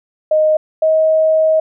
sine tone pair in turn, 620 / 632.7 Hz, D#5 / D#5, -6 / +29 cents, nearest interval unison, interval 35 cents, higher second, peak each -9 dBFS, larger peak neither, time 0.31-0.57 / 0.82-1.6 s, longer second, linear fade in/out 5 ms, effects none

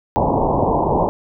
white low-pass noise, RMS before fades -17 dBFS, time 0.16-1.09 s, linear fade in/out 0 ms, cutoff 1000 Hz, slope 96 dB/octave, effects none

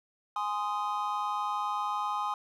triangle chord, Ab major, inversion none, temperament just, 830.6 / 1038.3 / 1245.9 Hz, Ab5 / C6 / Eb6, 0 / -14 / +2 cents, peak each -32 dBFS, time 0.36-2.34 s, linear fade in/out 2 ms, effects none

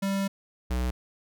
square tone pair in turn, 196 / 62.04 Hz, G3 / B1, 0 / +9 cents, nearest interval octave + minor sixth, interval 1991 cents, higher first, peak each -26 dBFS, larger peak neither, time 0.02-0.28 / 0.7-0.91 s, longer first, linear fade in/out 10 ms, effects none

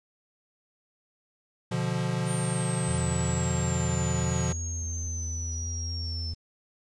square chord, B diminished, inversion none, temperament equal with one note detuned, 123.47 / 146.83 / 175.12 Hz, B2 / D3 / F3, 0 / 0 / +5 cents, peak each -31 / -33 / -31 dBFS, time 1.71-4.53 s, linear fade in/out 10 ms
sine exponential sweep, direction down, 8870 to 5274 Hz, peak -35 dBFS, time 2.25-6.35 s, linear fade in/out 50 ms
triangle tone with vibrato, 82.7 Hz, E2, 6 cents sharp, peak -29 dBFS, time 2.88-6.34 s, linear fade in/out 5 ms, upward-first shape sine, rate 4 Hz, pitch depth 17 cents each way
effects resampled to 22050 Hz + 10-bit

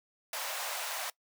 pink high-pass noise, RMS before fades -37 dBFS, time 0.33-1.1 s, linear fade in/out 2 ms, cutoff 570 Hz, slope 48 dB/octave, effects noise-tail reverb RT60 0.1 s tail -21 dB re dry

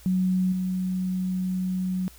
sine tone with level steps, 185 Hz, F#3, in tune, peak -20 / -24 dBFS, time 0.06-2.08 s, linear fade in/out 0 ms, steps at 0.52 s, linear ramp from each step 5 ms, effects added 60 Hz sine -50 dBFS peak until 2.18 s + white hiss -52 dBFS RMS until 2.18 s

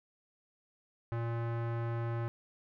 square tone with low-pass filter, 116.54 Hz, A#2, in tune, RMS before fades -35 dBFS, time 1.12-2.28 s, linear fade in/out 0 ms, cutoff 1500 Hz, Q 1.2, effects none

